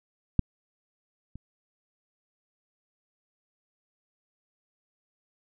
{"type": "clicks", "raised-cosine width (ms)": 5, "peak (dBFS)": [-8, -29], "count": 2, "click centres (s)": [0.393, 1.356], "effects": []}